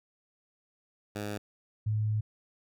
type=tone pair in turn; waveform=10% pulse / sine; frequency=103.83 / 107.37 Hz; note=G#2 / A2; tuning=0 / -42 cents; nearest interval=minor second; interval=58 cents; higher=second; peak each=-26 dBFS; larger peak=neither; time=1.15-1.38 / 1.86-2.21 s; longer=second; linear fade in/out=10 ms; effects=none